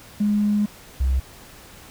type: tone pair in turn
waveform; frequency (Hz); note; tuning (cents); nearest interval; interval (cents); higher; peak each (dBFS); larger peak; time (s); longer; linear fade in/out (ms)
triangle; 207.7 / 65.42; G#3 / C2; 0 / 0; octave + minor sixth; 2000; first; -13; neither; 0.2-0.66 / 1-1.2; first; 10
effects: tanh soft clip ceiling -15 dBFS + pink hiss -45 dBFS RMS until 1.9 s